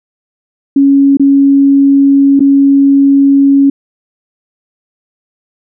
sine tone with dropouts, 277.2 Hz, C#4, in tune, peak -3 dBFS, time 0.76-3.7 s, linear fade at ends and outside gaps 5 ms, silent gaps 1.171-1.196 / 2.395-2.404 s, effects none

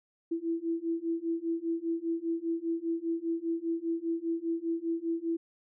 sine beating tone pair, 329.6 / 334.6 Hz, E4 / E4, 0 / +26 cents, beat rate 5 Hz, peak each -33 / -32 dBFS, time 0.31-5.37 s, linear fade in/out 10 ms, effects none

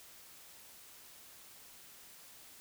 silence, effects white hiss -56 dBFS RMS until 2.6 s

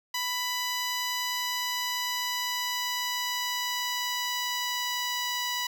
10% pulse tone with pitch glide, 990 to 982.6 Hz, B5 to B5, +4 to -9 cents, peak -20 dBFS, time 0.14-5.67 s, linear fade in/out 5 ms, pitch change -13 cents, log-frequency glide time 1.21-5.38 s, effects none

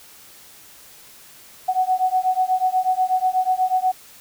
sine beating tone pair, 740 / 748.2 Hz, F#5 / F#5, 0 / +19 cents, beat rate 8.2 Hz, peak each -20 dBFS, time 1.68-3.92 s, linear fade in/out 10 ms, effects white hiss -46 dBFS RMS until 4.2 s

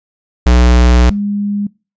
square / sine tone pair in turn, 60.9 / 203.8 Hz, B1 / G#3, -24 / -32 cents, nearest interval octave + major sixth, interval 2092 cents, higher second, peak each -6 / -14 dBFS, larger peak first, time 0.46-1.1 / 1.1-1.67 s, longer first, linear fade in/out 5 ms, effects noise-tail reverb RT60 0.3 s tail -23 dB re dry + resampled to 16000 Hz

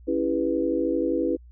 sine chord, C# half-diminished seventh, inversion none, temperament equal with one note detuned, 277.2 / 329.6 / 400 / 493.9 Hz, C#4 / E4 / G4 / B4, 0 / 0 / +35 / 0 cents, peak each -28 / -25 / -30 / -27 dBFS, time 0.07-1.37 s, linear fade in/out 20 ms, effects added 60 Hz sine -45 dBFS peak until 1.51 s

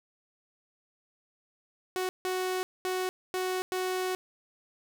sawtooth tone bursts at uneven times, 370.1 Hz, F#4, in tune, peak -25 dBFS, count 5, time 1.96-2.09 / 2.25-2.63 / 2.85-3.09 / 3.34-3.62 / 3.72-4.15 s, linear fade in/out 0 ms, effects none

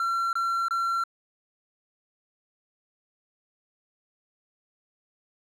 triangle tone bursts, 1361 Hz, F6, 45 cents flat, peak -22 dBFS, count 3, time 0-1.038 s, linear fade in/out 2 ms, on 330 ms, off 24 ms, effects none

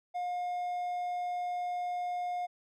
triangle tone, 714 Hz, F5, 38 cents sharp, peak -30 dBFS, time 0.14-2.47 s, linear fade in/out 20 ms, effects none

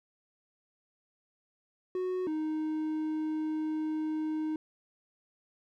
triangle tone pair in turn, 368.1 / 311.1 Hz, F#4 / D#4, -9 / 0 cents, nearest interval minor third, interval 291 cents, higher first, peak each -28 dBFS, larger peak neither, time 1.95-2.27 / 2.27-4.56 s, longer second, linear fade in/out 2 ms, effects none

